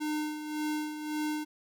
square tone with tremolo, 303.6 Hz, D#4, 42 cents flat, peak -30 dBFS, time 0-1.45 s, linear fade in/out 20 ms, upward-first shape sine, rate 1.8 Hz, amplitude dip 60%, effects none

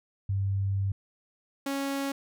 sine / sawtooth tone pair in turn, 98 / 276.1 Hz, G2 / C#4, 0 / -7 cents, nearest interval octave + tritone, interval 1793 cents, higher second, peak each -25 dBFS, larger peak neither, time 0.29-0.92 / 1.66-2.12 s, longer first, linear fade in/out 5 ms, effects none

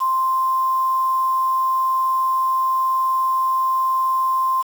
sine tone with quantisation, 1046.5 Hz, C6, in tune, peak -16 dBFS, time 0-4.63 s, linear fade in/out 20 ms, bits 6, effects none

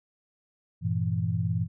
sine chord, E diminished, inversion first, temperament equal, 98 / 116.54 / 164.81 Hz, G2 / Bb2 / E3, 0 / 0 / 0 cents, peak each -29 dBFS, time 0.81-1.68 s, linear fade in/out 50 ms, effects none

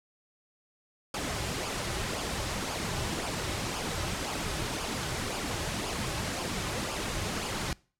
pink noise with flanger, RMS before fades -33 dBFS, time 1.14-7.73 s, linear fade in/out 2 ms, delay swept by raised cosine 0.5 to 4.4 ms, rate 1.9 Hz, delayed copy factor -0.5, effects noise-tail reverb RT60 0.4 s tail -24 dB re dry + low-pass 9000 Hz 12 dB/octave

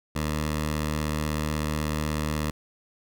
10% pulse tone with notch filter, 76.3 Hz, D#2, 33 cents flat, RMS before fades -28 dBFS, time 0.15-2.51 s, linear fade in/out 10 ms, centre 370 Hz, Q 1.9, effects none

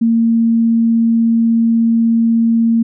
sine tone, 229.1 Hz, A#3, 30 cents flat, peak -9 dBFS, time 0.01-2.83 s, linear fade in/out 10 ms, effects none

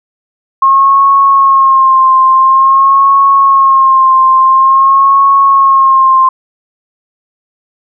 sine tone with vibrato, 1075 Hz, C6, 47 cents sharp, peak -3 dBFS, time 0.62-6.29 s, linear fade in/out 5 ms, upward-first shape sine, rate 0.48 Hz, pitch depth 41 cents each way, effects none

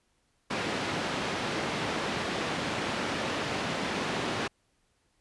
pink band-pass noise, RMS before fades -32 dBFS, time 0.5-4.48 s, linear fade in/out 10 ms, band 170 to 3800 Hz, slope 12 dB/octave, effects pink hiss -72 dBFS RMS until 5.2 s + resampled to 24000 Hz

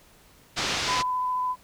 white low-pass noise, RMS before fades -28 dBFS, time 0.56-1.03 s, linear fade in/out 20 ms, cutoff 5500 Hz, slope 24 dB/octave
sine tone with vibrato, 1005 Hz, B5, 30 cents sharp, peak -24 dBFS, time 0.86-1.56 s, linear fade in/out 50 ms, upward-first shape sine, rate 14 Hz, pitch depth 9 cents each way
effects pink hiss -56 dBFS RMS until 1.63 s

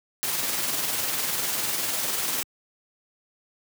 white noise with tremolo, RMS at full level -26 dBFS, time 0.23-2.43 s, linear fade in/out 0 ms, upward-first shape square, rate 20 Hz, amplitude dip 30%, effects high-pass 100 Hz 12 dB/octave

